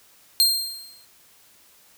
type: tone with exponential decay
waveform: sawtooth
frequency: 4192 Hz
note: C8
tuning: 2 cents sharp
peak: -10 dBFS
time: 0.4-1.05 s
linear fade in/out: 0 ms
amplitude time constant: 140 ms
effects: white hiss -55 dBFS RMS until 1.97 s